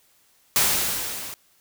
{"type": "noise with level ramp", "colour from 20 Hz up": "white", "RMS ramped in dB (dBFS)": [-18, -36], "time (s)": [0.56, 1.34], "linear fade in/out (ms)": 0, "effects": ["white hiss -61 dBFS RMS until 1.6 s"]}